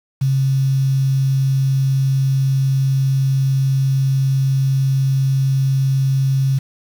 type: tone with quantisation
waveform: sine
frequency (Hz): 134.7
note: C#3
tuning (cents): -49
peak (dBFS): -13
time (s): 0.21-6.59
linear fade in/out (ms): 10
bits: 6
effects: none